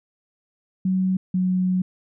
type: tone pair in turn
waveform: sine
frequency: 187.1 / 184.1 Hz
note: F#3 / F#3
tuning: +20 / -8 cents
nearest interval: unison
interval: 28 cents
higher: first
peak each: -18 dBFS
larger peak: neither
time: 0.85-1.17 / 1.34-1.82 s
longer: second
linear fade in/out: 5 ms
effects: none